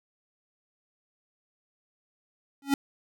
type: tone with exponential growth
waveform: square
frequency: 277.8 Hz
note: C#4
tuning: 4 cents sharp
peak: -18 dBFS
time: 2.62-2.74 s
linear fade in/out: 2 ms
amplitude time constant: 25 ms
effects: none